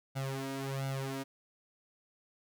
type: tone with flanger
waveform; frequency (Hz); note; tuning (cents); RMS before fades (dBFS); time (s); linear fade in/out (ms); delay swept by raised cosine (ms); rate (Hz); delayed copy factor
sawtooth; 135.4; C#3; -40; -37; 0.15-1.24; 20; 1.4 to 3.2; 1.4; +0.95
effects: none